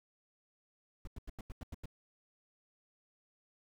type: noise bursts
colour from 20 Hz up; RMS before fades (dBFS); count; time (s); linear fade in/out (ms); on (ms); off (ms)
brown; -43; 8; 1.05-1.857; 2; 23; 89
effects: none